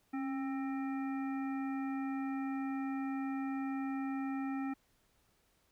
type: harmonic tone with a mistuned harmonic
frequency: 264.8 Hz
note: C4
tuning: 21 cents sharp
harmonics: 1 / 3 / 5 / 7 / 9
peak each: -35 / -45 / -49 / -52 / -54 dBFS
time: 0.13-4.74 s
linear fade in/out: 10 ms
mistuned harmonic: 1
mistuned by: +47 cents
effects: pink hiss -73 dBFS RMS until 5.71 s